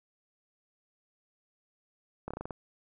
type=slowing click train; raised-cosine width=1 ms; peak=-23 dBFS; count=7; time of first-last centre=2.28-2.508 s; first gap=26 ms; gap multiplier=1.15; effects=none